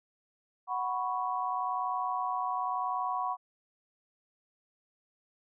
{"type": "chord", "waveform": "sine", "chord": "F# suspended fourth", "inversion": "none", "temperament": "equal", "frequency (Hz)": [740, 987.8, 1108.7], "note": ["F#5", "B5", "C#6"], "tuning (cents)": [0, 0, 0], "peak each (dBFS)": -34, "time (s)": [0.67, 3.37], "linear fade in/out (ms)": 50, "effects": []}